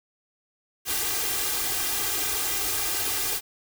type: noise with comb filter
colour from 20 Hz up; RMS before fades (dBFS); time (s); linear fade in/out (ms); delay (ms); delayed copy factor
white; -27; 0.85-3.41; 50; 2.5; +0.95
effects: none